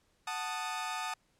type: chord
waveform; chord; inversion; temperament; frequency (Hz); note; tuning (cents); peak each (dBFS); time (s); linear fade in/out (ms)
sawtooth; D# diminished; first; equal with one note detuned; 740 / 880 / 1235.9; F#5 / A5 / D#6; 0 / 0 / -12; -37 / -35 / -35; 0.27-1.14; 5
effects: pink hiss -72 dBFS RMS until 1.39 s + low-pass 10000 Hz 12 dB/octave